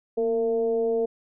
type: tone with frequency modulation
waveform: sine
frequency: 456.1 Hz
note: A#4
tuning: 38 cents flat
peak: -21 dBFS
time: 0.17-1.06 s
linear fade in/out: 10 ms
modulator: 221 Hz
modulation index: 0.51
effects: none